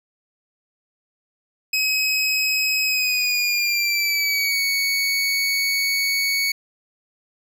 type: tone with pitch glide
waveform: 25% pulse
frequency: 2545 to 2228 Hz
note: D#7 to C#7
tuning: +39 to +8 cents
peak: -15 dBFS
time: 1.73-6.52 s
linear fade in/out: 5 ms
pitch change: -231 cents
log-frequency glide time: 2.85-4.62 s
effects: none